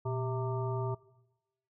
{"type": "harmonic tone with a mistuned harmonic", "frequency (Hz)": 130.81, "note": "C3", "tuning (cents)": 0, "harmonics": [1, 3, 5, 7, 9], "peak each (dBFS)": [-33, -37, -42, -41, -45], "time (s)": [0.05, 0.95], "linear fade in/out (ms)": 10, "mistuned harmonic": 1, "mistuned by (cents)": -150, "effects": ["noise-tail reverb RT60 1.0 s tail -20 dB re dry"]}